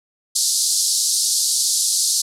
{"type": "band-pass noise", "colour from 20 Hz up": "pink", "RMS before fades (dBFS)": -19, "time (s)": [0.35, 2.22], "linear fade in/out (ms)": 10, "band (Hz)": [4200, 11000], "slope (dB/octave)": 48, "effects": []}